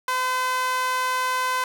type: tone with high-pass filter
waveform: sawtooth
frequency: 510 Hz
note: C5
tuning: 44 cents flat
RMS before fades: -24 dBFS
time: 0.08-1.64 s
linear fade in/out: 2 ms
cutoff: 1100 Hz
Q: 2.6
effects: none